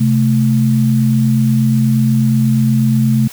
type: tone pair together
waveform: sine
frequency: 130.38 / 218.7 Hz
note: C3 / A3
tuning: -6 / -10 cents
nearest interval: major sixth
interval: 896 cents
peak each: -12 dBFS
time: 0-3.28 s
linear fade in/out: 10 ms
effects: white hiss -35 dBFS RMS until 3.32 s